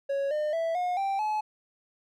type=tone with pitch steps; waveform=triangle; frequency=554.4 / 604.6 / 659.3 / 719 / 784 / 855 Hz; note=C#5 / D#5 / E5 / F#5 / G5 / A5; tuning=0 / -50 / 0 / -50 / 0 / -50 cents; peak=-24 dBFS; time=0.09-1.41 s; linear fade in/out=10 ms; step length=220 ms; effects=none